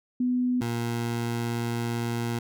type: tone pair in turn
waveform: sine / 20% pulse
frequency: 249 / 117.75 Hz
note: B3 / A#2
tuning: +14 / +18 cents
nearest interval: octave + minor second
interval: 1296 cents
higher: first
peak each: -22 dBFS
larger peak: neither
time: 0.2-0.61 / 0.61-2.39 s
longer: second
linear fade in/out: 5 ms
effects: none